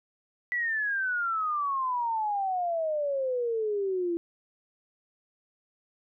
sine exponential sweep, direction down, 1975.5 to 335 Hz, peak -26 dBFS, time 0.52-4.17 s, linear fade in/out 0 ms, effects none

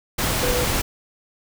sine tone in noise, 493.9 Hz, B4, in tune, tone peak -23 dBFS, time 0.42-0.65 s, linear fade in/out 10 ms, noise pink, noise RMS -22 dBFS, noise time 0.18-0.82 s, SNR -4 dB, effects none

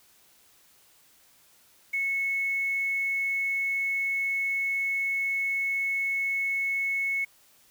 sine tone with quantisation, 2199 Hz, C#7, 14 cents flat, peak -25 dBFS, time 1.93-7.25 s, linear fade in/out 10 ms, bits 8, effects white hiss -60 dBFS RMS until 7.7 s

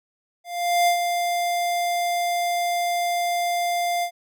square tone with ADSR envelope, 698.5 Hz, F5, in tune, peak -16 dBFS, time 0.44-4.11 s, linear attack 430 ms, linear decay 97 ms, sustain -6 dB, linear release 80 ms, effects none

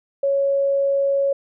sine tone, 554.4 Hz, C#5, in tune, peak -16 dBFS, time 0.23-1.33 s, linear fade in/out 5 ms, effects none

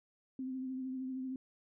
sine tone with vibrato, 260 Hz, C4, 11 cents flat, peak -37 dBFS, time 0.39-1.36 s, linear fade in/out 2 ms, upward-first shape triangle, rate 13 Hz, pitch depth 34 cents each way, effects none

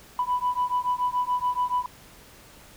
sine beating tone pair, 987.8 / 994.8 Hz, B5 / B5, 0 / +12 cents, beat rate 7 Hz, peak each -25 dBFS, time 0.19-1.86 s, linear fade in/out 2 ms, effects tanh soft clip ceiling -17 dBFS + pink hiss -50 dBFS RMS until 2.76 s

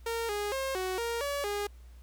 sawtooth tone with pitch steps, 460.6 / 412.7 / 535 / 372.2 / 466.8 / 569 / 409.7 Hz, A#4 / G#4 / C5 / F#4 / A#4 / C#5 / G#4, -21 / -11 / +38 / +10 / +2 / +45 / -24 cents, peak -27 dBFS, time 0.06-1.67 s, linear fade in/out 5 ms, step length 230 ms, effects added 60 Hz sine -48 dBFS peak until 2.02 s + pink hiss -65 dBFS RMS until 2.02 s

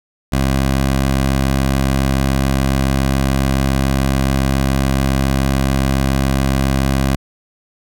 15% pulse tone with vibrato, 67.1 Hz, C2, 44 cents sharp, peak -7 dBFS, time 0.32-7.16 s, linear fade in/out 10 ms, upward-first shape triangle, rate 4.3 Hz, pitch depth 8 cents each way, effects none

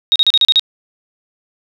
sine tone bursts, 3759 Hz, A#7, 14 cents sharp, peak -7 dBFS, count 7, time 0.12-0.595 s, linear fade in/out 0 ms, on 37 ms, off 36 ms, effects none

